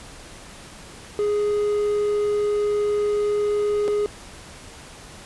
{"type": "tone with dropouts", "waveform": "triangle", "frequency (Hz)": 415.3, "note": "G#4", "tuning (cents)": 0, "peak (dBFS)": -17, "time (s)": [1.19, 4.06], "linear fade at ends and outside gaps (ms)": 0, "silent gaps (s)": [3.879, 3.883], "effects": ["pink hiss -42 dBFS RMS until 5.25 s", "resampled to 24000 Hz"]}